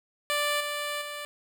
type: tone with level steps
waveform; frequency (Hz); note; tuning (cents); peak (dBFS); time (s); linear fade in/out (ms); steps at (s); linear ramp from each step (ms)
10% pulse; 587.3; D5; 0; -17 / -22 / -27; 0.3-1.25; 0; 0.6 / 1.01; 10
effects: none